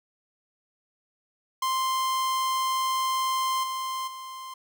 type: tone with level steps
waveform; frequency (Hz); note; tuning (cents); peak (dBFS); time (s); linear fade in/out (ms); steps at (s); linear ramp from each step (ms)
45% pulse; 1046.5; C6; 0; -24 / -29 / -37; 1.62-4.54; 5; 3.63 / 4.07; 10
effects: none